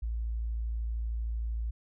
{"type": "tone", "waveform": "sine", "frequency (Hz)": 56.5, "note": "A1", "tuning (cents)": 47, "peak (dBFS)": -30, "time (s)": [0.02, 1.71], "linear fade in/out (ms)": 10, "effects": []}